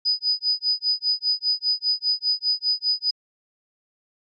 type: tone with tremolo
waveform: sine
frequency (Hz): 4978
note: D#8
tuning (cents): 0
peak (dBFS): -17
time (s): 0.05-3.11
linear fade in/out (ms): 10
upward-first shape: sine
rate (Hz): 5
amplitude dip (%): 100
effects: AAC 48 kbps